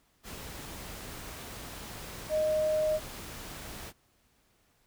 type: tone in noise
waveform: sine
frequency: 619 Hz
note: D#5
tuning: 9 cents flat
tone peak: -25 dBFS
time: 2.29-3 s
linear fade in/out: 50 ms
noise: pink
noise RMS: -43 dBFS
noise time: 0.23-3.93 s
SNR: +15 dB
effects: pink hiss -69 dBFS RMS until 4.86 s